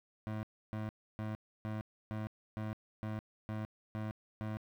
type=tone bursts; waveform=25% pulse; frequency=107.9 Hz; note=A2; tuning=33 cents flat; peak=-33 dBFS; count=10; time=0.27-4.57 s; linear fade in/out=0 ms; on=160 ms; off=300 ms; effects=low-pass 2000 Hz 12 dB/octave + 10-bit